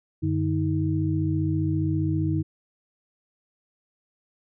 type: tone cluster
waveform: sine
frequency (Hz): 94.5 / 149.5 / 316.3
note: F#2 / D3 / D#4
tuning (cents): +37 / +31 / +29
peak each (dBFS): -26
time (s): 0.22-2.43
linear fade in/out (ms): 20
effects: none